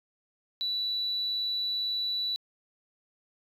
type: tone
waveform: sine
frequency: 3951 Hz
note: B7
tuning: in tune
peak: -27 dBFS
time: 0.61-2.36 s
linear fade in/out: 0 ms
effects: tanh soft clip ceiling -23 dBFS